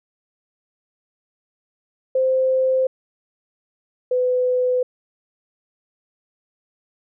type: tone pair in turn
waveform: sine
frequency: 521 / 502.2 Hz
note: C5 / B4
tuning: -7 / +29 cents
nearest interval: minor second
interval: 64 cents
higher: first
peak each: -15 / -16 dBFS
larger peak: first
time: 2.15-2.87 / 4.11-4.83 s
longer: neither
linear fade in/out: 5 ms
effects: none